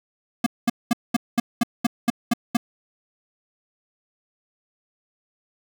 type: tone bursts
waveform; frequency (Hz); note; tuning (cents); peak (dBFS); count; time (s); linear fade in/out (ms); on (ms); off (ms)
square; 236; A#3; +22; -16; 10; 0.44-2.57; 5; 24; 210
effects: 8-bit